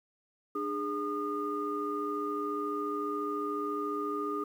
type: tone cluster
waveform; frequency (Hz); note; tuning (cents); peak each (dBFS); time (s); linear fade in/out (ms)
sine; 298.2 / 412.4 / 1220; D4 / G#4 / D#6; +27 / -12 / -34; -36 / -35 / -34; 0.55-4.44; 5
effects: tanh soft clip ceiling -21 dBFS + 10-bit